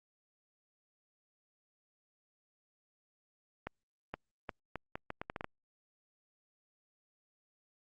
accelerating click train, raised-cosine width 0.5 ms, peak -23 dBFS, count 11, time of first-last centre 3.67-5.444 s, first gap 470 ms, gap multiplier 0.75, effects Opus 48 kbps

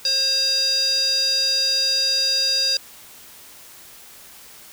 square tone with band-pass filter, 535 Hz, C5, 38 cents sharp, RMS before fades -20 dBFS, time 0.05-2.77 s, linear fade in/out 2 ms, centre 4800 Hz, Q 8, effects white hiss -44 dBFS RMS until 4.72 s

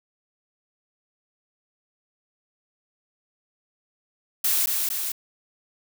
blue noise with echo, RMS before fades -22 dBFS, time 4.44-4.66 s, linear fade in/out 5 ms, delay 230 ms, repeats 2, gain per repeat -3 dB, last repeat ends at 5.12 s, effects none

